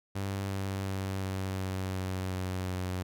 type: tone with pitch steps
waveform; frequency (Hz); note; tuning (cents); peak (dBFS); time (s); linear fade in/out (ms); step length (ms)
sawtooth; 98 / 97.1 / 96.21 / 95.32 / 94.44 / 93.57 / 92.71 / 91.86; G2 / G2 / G2 / G2 / F#2 / F#2 / F#2 / F#2; 0 / -16 / -32 / -48 / +36 / +20 / +4 / -12; -28; 0.15-3.03; 10; 360
effects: none